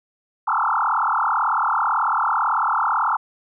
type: tone with frequency modulation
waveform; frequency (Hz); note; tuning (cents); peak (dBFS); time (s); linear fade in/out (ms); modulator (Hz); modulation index
sine; 1112; C#6; +5; -17; 0.47-3.17; 10; 38.1; 7.5
effects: none